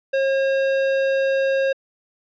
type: tone with hard clipping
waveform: sine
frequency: 540 Hz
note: C#5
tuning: 45 cents flat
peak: -19 dBFS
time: 0.13-1.73 s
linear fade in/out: 10 ms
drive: 14 dB
effects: low-pass 4000 Hz 12 dB/octave